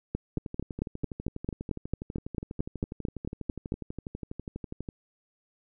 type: two click trains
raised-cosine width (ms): 3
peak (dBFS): -23 / -16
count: 56 / 17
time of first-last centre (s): 0.38-4.888 / 0.15-3.721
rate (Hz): 12.2 / 4.48
effects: none